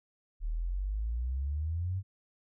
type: exponential sweep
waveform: sine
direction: up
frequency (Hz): 37.29 to 98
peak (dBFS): -30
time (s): 0.4-2.03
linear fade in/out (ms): 50
effects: none